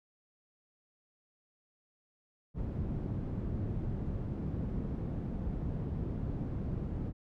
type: low-pass noise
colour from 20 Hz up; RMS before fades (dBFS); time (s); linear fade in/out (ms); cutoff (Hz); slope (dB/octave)
white; -36; 2.54-7.13; 50; 170; 12
effects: none